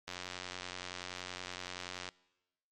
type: click train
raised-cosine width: 0.2 ms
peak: -23 dBFS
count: 183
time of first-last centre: 0.08-2.089 s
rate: 90.6 Hz
effects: noise-tail reverb RT60 1.0 s tail -23 dB re dry + MP3 64 kbps